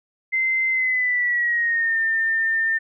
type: tone with pitch glide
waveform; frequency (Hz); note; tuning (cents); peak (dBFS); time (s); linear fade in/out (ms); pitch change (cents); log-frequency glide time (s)
sine; 2072 to 1803.8; C7 to A6; -17 to +43; -18; 0.32-2.79; 20; -240; 0.7-2
effects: none